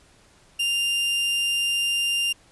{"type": "tone", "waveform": "40% pulse", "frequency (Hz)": 2794, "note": "F7", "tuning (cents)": 0, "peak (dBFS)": -20, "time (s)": [0.59, 2.33], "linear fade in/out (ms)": 10, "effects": ["pink hiss -56 dBFS RMS until 2.51 s", "resampled to 24000 Hz"]}